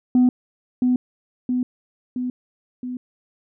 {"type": "tone with echo", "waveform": "sine", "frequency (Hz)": 250, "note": "B3", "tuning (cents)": 21, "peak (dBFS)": -10, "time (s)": [0.15, 0.29], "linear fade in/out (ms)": 2, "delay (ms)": 670, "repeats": 4, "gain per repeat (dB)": -4, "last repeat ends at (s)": 2.97, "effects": ["tanh soft clip ceiling -10 dBFS"]}